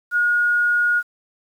sine tone, 1440 Hz, F#6, 47 cents flat, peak -15 dBFS, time 0.11-1.03 s, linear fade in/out 50 ms, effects 8-bit

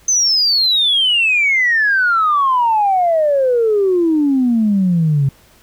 sine exponential sweep, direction down, 6270 to 133.9 Hz, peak -10 dBFS, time 0.08-5.29 s, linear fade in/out 5 ms, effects tanh soft clip ceiling -6 dBFS + pink hiss -49 dBFS RMS until 5.62 s

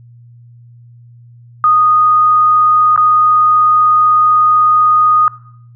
sine tone with dropouts, 1238 Hz, D#6, 9 cents flat, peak -6 dBFS, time 1.64-5.28 s, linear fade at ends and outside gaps 1 ms, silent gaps 2.962-2.976 s, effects noise-tail reverb RT60 0.7 s tail -20 dB re dry + added 119 Hz sine -37 dBFS peak until 5.75 s

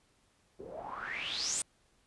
white noise with low-pass filter sweep, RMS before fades -38 dBFS, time 0.59-1.62 s, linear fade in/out 2 ms, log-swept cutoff 370 to 8900 Hz, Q 8.6, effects pink hiss -70 dBFS RMS until 2.06 s + resampled to 24000 Hz

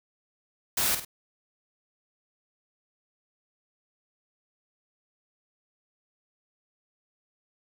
white noise with echo, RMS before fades -26 dBFS, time 0.77-0.95 s, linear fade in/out 5 ms, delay 50 ms, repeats 2, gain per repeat -8 dB, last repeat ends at 1.05 s, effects none

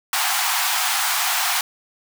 pink high-pass noise, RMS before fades -21 dBFS, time 0.13-1.61 s, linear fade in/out 2 ms, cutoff 710 Hz, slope 96 dB/octave, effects none

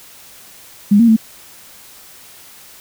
sine tone with pitch steps, 204.2 / 232.7 / 221.8 Hz, G#3 / A#3 / A3, -29 / -3 / +14 cents, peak -6 dBFS, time 0.91-1.165 s, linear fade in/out 10 ms, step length 85 ms, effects white hiss -41 dBFS RMS until 2.8 s

